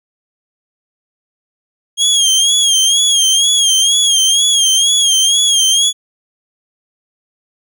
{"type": "tone with vibrato", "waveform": "25% pulse", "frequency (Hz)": 3251, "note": "G#7", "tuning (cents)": -38, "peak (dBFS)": -5, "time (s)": [1.97, 5.93], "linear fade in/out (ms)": 50, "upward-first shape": "sine", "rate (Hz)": 2.1, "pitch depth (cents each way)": 75, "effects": []}